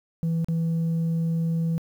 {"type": "tone with dropouts", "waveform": "sine", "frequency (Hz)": 164.9, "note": "E3", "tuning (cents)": 1, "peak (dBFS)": -19, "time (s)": [0.23, 1.78], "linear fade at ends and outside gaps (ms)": 0, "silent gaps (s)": [0.445, 0.485], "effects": ["tanh soft clip ceiling -21 dBFS", "9-bit"]}